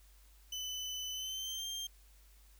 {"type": "tone with pitch glide", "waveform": "30% pulse", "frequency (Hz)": [3012, 3182], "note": ["F#7", "G7"], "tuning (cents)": [30, 25], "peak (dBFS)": -36, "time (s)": [0.52, 1.87], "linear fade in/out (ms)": 5, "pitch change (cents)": 95, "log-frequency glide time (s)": [1.12, 1.67], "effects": ["added 50 Hz sine -59 dBFS peak until 2.59 s", "white hiss -67 dBFS RMS until 2.59 s"]}